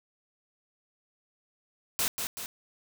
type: noise with echo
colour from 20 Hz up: white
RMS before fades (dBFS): -28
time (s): 1.99-2.08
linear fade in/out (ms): 0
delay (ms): 190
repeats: 2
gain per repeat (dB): -5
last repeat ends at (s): 2.46
effects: none